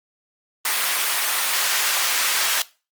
pink high-pass noise, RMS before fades -21 dBFS, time 0.65-2.62 s, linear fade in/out 2 ms, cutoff 1300 Hz, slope 12 dB/octave, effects noise-tail reverb RT60 0.3 s tail -19 dB re dry + Opus 32 kbps

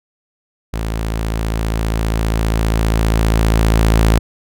sawtooth tone with level ramp, 55 Hz, A1, in tune, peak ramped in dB -15 to -5 dBFS, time 0.73-4.19 s, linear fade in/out 10 ms, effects none

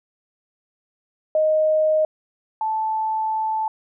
sine tone pair in turn, 622.3 / 875.8 Hz, D#5 / A5, 0 / -8 cents, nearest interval tritone, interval 592 cents, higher second, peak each -15 / -20 dBFS, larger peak first, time 1.35-2.05 / 2.61-3.68 s, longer second, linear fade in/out 2 ms, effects none

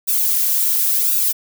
violet noise with flanger, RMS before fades -17 dBFS, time 0.07-1.33 s, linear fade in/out 20 ms, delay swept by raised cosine 0.95 to 3.25 ms, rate 0.94 Hz, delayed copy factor -0.85, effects none

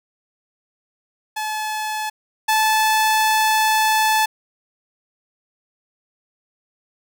sawtooth tone pair in turn, 860 / 870.5 Hz, A5 / A5, -40 / -19 cents, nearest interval unison, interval 21 cents, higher second, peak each -19 / -11 dBFS, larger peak second, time 1.36-2.1 / 2.48-4.26 s, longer second, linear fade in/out 10 ms, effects none

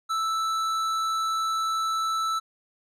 triangle tone with tanh clipping, 1318.5 Hz, E6, in tune, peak -26 dBFS, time 0.09-2.4 s, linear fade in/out 20 ms, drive 17 dB, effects none

